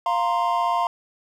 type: chord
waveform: triangle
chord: F suspended fourth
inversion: none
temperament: just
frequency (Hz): 698.5 / 931.3 / 1047.7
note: F5 / Bb5 / C6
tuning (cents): 0 / -2 / +2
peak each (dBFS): -22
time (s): 0.06-0.87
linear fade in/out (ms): 2
effects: none